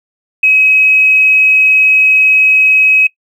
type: tone with tanh clipping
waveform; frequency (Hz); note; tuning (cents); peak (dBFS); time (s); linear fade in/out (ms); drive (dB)
triangle; 2547; D#7; +40; -5; 0.43-3.07; 5; 3
effects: noise-tail reverb RT60 0.1 s tail -20 dB re dry